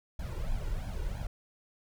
brown noise with flanger, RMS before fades -34 dBFS, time 0.19-1.27 s, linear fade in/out 5 ms, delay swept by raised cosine 1.2 to 2.15 ms, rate 3 Hz, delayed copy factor +0.95, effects none

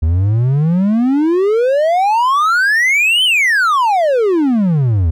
triangle exponential two-way sweep, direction up then down, 76.4 to 3136 to 76.4 Hz, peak -8 dBFS, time 0.02-5.11 s, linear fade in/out 10 ms, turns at 3.24 s, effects none

